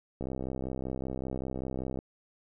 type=click train; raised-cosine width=2 ms; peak=-22 dBFS; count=117; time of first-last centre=0.21-1.989 s; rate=65.2 Hz; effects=none